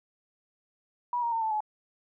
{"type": "tone with pitch steps", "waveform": "sine", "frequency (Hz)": [970, 939.1, 909.2, 880.3, 852.3], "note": ["B5", "A#5", "A#5", "A5", "G#5"], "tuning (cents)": [-31, 13, -43, 1, 45], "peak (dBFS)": -26, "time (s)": [1.13, 1.605], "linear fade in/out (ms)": 2, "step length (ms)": 95, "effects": []}